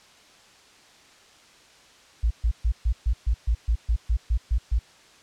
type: tone bursts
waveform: sine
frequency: 56.5 Hz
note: A1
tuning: 47 cents sharp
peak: -18 dBFS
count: 13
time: 2.23-4.791 s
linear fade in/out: 10 ms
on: 77 ms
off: 130 ms
effects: white hiss -53 dBFS RMS until 5.22 s + low-pass 6000 Hz 12 dB/octave